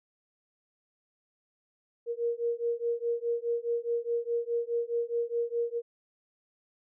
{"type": "beating tone pair", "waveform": "sine", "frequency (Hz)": [467.9, 472.7], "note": ["A#4", "A#4"], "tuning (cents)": [6, 24], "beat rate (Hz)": 4.8, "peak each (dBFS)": -31, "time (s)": [2.06, 5.82], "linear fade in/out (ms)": 50, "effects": []}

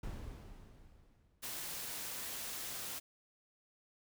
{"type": "noise with exponential decay", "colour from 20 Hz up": "brown", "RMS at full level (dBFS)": -41, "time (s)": [0.03, 1.83], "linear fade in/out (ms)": 5, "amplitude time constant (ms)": 390}
{"type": "noise", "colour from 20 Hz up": "white", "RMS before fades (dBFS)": -43, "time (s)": [1.42, 3], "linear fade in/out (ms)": 20}
{"effects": []}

